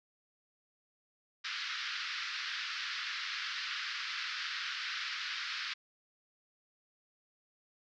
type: band-pass noise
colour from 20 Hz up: pink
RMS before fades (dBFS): -39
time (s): 1.44-5.74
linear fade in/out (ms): 10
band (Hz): 1300 to 5200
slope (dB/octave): 48
effects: none